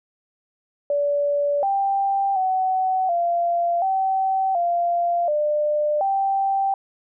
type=tone with pitch steps; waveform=sine; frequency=576 / 788 / 752 / 689 / 767 / 692 / 598 / 782 Hz; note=D5 / G5 / F#5 / F5 / G5 / F5 / D5 / G5; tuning=-34 / +9 / +28 / -24 / -38 / -16 / +31 / -4 cents; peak=-18 dBFS; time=0.9-6.74 s; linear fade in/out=2 ms; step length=730 ms; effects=none